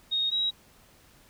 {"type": "tone pair in turn", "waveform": "sine", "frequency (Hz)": [3729, 3840], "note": ["A#7", "B7"], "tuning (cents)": [0, -49], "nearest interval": "minor second", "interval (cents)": 51, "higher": "second", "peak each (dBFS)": -24, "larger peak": "neither", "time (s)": [[0.11, 0.31], [0.31, 0.51]], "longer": "neither", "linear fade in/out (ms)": 20, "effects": ["pink hiss -58 dBFS RMS until 1.29 s"]}